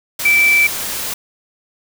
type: tone in noise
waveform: sine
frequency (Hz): 2327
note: D7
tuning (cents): -17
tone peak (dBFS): -9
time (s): 0.25-0.67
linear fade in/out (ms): 5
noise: white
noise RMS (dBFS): -23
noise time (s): 0.19-1.14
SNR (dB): +11
effects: none